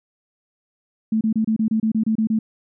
sine tone bursts, 220 Hz, A3, in tune, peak -16 dBFS, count 11, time 1.12-2.39 s, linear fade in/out 5 ms, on 90 ms, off 28 ms, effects none

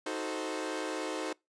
sawtooth chord, D# diminished seventh, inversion none, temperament equal with one note detuned, 313.7 / 370 / 440 / 523.3 Hz, D#4 / F#4 / A4 / C5, +14 / 0 / 0 / 0 cents, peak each -34 / -36 / -36 / -36 dBFS, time 0.06-1.33 s, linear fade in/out 5 ms, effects noise-tail reverb RT60 0.2 s tail -24 dB re dry + resampled to 22050 Hz

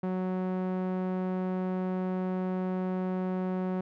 sawtooth tone with low-pass filter, 185 Hz, F#3, in tune, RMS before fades -31 dBFS, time 0.03-3.81 s, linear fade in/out 5 ms, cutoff 1100 Hz, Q 0.59, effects none

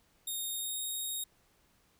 5% pulse tone with pitch glide, 3704 to 3738 Hz, A#7 to A#7, -12 to +4 cents, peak -28 dBFS, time 0.27-1.24 s, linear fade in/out 5 ms, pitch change +16 cents, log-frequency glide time 0.51-0.91 s, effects pink hiss -69 dBFS RMS until 1.99 s

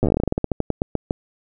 slowing click train, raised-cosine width 2 ms, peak -6 dBFS, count 22, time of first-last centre 0.03-1.109 s, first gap 8 ms, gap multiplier 1.16, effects none

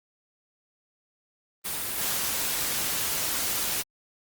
white noise with level steps, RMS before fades -31 / -28 dBFS, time 1.64-3.83 s, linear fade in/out 20 ms, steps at 1.97 s, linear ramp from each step 10 ms, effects Opus 32 kbps

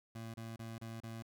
25% pulse tone bursts, 113.5 Hz, A#2, 46 cents flat, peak -40 dBFS, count 5, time 0.15-1.224 s, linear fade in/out 5 ms, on 190 ms, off 31 ms, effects none

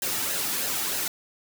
white noise with flanger, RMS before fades -28 dBFS, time 0.02-1.08 s, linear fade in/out 2 ms, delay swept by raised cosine 0.86 to 1.96 ms, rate 3.2 Hz, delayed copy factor -0.5, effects none

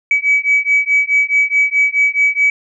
sine beating tone pair, 2278 / 2282.7 Hz, C#7 / D7, +47 / -50 cents, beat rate 4.7 Hz, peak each -13 dBFS, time 0.11-2.5 s, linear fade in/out 2 ms, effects tanh soft clip ceiling -4 dBFS

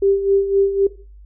sine tone with tremolo, 394.3 Hz, G4, 10 cents sharp, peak -11 dBFS, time 0.02-0.87 s, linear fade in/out 5 ms, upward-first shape sine, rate 3.9 Hz, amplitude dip 70%, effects noise-tail reverb RT60 0.4 s tail -17 dB re dry + added 50 Hz sine -39 dBFS peak until 1.25 s

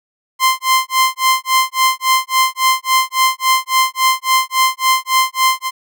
sawtooth tone with tremolo, 1043 Hz, C6, 6 cents flat, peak -5 dBFS, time 0.39-5.71 s, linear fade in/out 50 ms, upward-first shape sine, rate 3.6 Hz, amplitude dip 100%, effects none

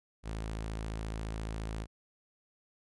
sawtooth tone, 54.4 Hz, A1, 19 cents flat, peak -32 dBFS, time 0.23-1.87 s, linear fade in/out 50 ms, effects resampled to 24000 Hz

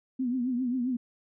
sine tone with vibrato, 250 Hz, B3, 21 cents sharp, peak -26 dBFS, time 0.19-0.97 s, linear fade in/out 10 ms, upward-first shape triangle, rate 7.5 Hz, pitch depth 110 cents each way, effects none

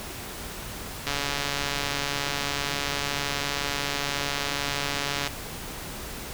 click train, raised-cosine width 0.2 ms, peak -10 dBFS, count 598, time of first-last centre 1.07-5.274 s, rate 142 Hz, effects pink hiss -37 dBFS RMS until 6.33 s

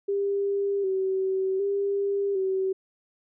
sine tone with vibrato, 390 Hz, G4, 9 cents flat, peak -23 dBFS, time 0.08-2.73 s, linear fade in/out 10 ms, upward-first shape square, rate 0.66 Hz, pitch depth 41 cents each way, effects none

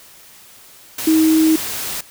sine tone in noise, 317.2 Hz, D#4, 33 cents sharp, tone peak -10 dBFS, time 1.07-1.56 s, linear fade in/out 5 ms, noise white, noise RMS -25 dBFS, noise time 0.98-2.01 s, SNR +12 dB, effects white hiss -44 dBFS RMS until 2.1 s

